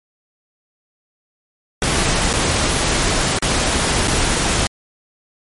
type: noise with dropouts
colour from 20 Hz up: pink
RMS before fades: -17 dBFS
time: 1.82-4.67 s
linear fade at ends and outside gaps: 1 ms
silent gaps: 2.33-2.337 / 3.388-3.423 / 4.075-4.08 s
effects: MP3 48 kbps